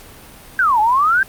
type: exponential two-way sweep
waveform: sine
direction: down then up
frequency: 1611 to 830.6 to 1611 Hz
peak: -11 dBFS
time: 0.59-1.23 s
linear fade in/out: 2 ms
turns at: 0.8 s
effects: pink hiss -40 dBFS RMS until 1.28 s + Opus 48 kbps